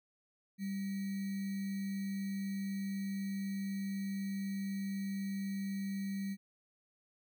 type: tone with sample-and-hold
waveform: sine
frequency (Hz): 196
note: G3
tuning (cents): 0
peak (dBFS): -35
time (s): 0.58-6.37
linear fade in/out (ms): 50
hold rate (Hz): 2100
effects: none